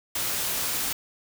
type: noise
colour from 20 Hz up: white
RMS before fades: -28 dBFS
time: 0.15-0.93 s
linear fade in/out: 5 ms
effects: none